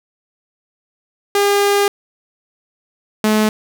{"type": "tone pair in turn", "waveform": "sawtooth", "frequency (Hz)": [404.1, 214.9], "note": ["G#4", "A3"], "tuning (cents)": [-47, -41], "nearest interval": "major seventh", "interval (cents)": 1094, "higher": "first", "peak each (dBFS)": [-8, -8], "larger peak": "neither", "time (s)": [[1.35, 1.88], [3.24, 3.49]], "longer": "first", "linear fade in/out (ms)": 2, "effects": []}